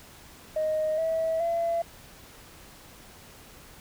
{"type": "tone with pitch steps", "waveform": "sine", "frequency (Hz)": [622.3, 648.4, 675.5], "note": ["D#5", "E5", "E5"], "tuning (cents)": [0, -29, 42], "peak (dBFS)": -23, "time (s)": [0.56, 1.82], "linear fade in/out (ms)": 5, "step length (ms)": 420, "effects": ["tanh soft clip ceiling -20 dBFS", "pink hiss -50 dBFS RMS until 3.8 s"]}